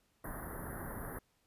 pink band-stop noise, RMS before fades -43 dBFS, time 0.24-1.19 s, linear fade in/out 5 ms, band 1900 to 10000 Hz, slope 96 dB/octave, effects pink hiss -75 dBFS RMS until 1.46 s + resampled to 32000 Hz

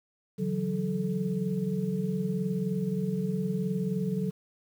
sine tone cluster, 143.4 / 167.4 / 186.6 / 434.8 Hz, D3 / E3 / F#3 / A4, -41 / +27 / +15 / -21 cents, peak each -35 / -35 / -29 / -35 dBFS, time 0.38-4.31 s, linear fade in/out 20 ms, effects 9-bit

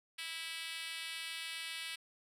5% pulse tone with high-pass filter, 327.4 Hz, E4, 12 cents flat, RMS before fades -43 dBFS, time 0.18-1.96 s, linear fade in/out 10 ms, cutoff 2400 Hz, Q 1.2, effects resampled to 32000 Hz

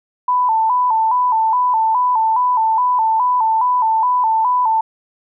sine tone with vibrato, 940 Hz, A#5, 14 cents sharp, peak -12 dBFS, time 0.28-4.81 s, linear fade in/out 5 ms, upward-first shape square, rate 2.4 Hz, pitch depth 98 cents each way, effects none

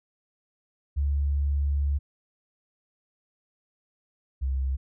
sine tone pair in turn, 71.1 / 66.35 Hz, C#2 / C2, +45 / +25 cents, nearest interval minor second, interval 120 cents, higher first, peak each -22 / -24 dBFS, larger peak first, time 0.96-1.99 / 4.41-4.77 s, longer first, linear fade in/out 20 ms, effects none

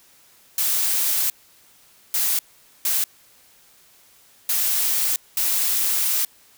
blue noise bursts at uneven times, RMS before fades -21 dBFS, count 5, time 0.58-1.3 / 2.14-2.39 / 2.85-3.04 / 4.49-5.16 / 5.37-6.25 s, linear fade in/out 2 ms, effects white hiss -54 dBFS RMS until 6.57 s

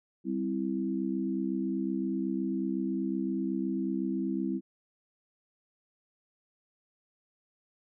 sine chord, C major, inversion second, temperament equal, 196 / 261.6 / 329.6 Hz, G3 / C4 / E4, 0 / 0 / 0 cents, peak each -33 dBFS, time 0.24-4.61 s, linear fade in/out 50 ms, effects none

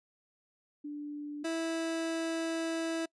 sine / 30% pulse tone pair in turn, 293.7 / 327.8 Hz, D4 / E4, 0 / -10 cents, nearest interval major second, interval 190 cents, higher second, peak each -37 / -29 dBFS, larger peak second, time 0.84-1.44 / 1.44-3.06 s, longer second, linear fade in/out 10 ms, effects noise-tail reverb RT60 0.1 s tail -25 dB re dry + resampled to 22050 Hz

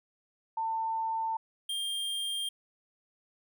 sine / square tone pair in turn, 896 / 3200 Hz, A5 / G7, +31 / +35 cents, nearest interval octave + minor seventh, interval 2204 cents, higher second, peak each -29 / -32 dBFS, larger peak first, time 0.57-1.37 / 1.69-2.49 s, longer neither, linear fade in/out 5 ms, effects none

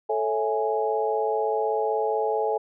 sine chord, A major seventh, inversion none, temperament equal with one note detuned, 438.5 / 554.4 / 659.3 / 830.6 Hz, A4 / C#5 / E5 / G#5, -6 / 0 / 0 / 0 cents, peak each -25 / -31 / -30 / -27 dBFS, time 0.09-2.58 s, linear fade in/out 10 ms, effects none

